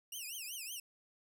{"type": "tone with vibrato", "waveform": "10% pulse", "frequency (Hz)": 2767, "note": "F7", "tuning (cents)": -17, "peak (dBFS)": -34, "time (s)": [0.12, 0.8], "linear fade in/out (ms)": 5, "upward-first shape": "triangle", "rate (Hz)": 5.3, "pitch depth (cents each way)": 260, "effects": []}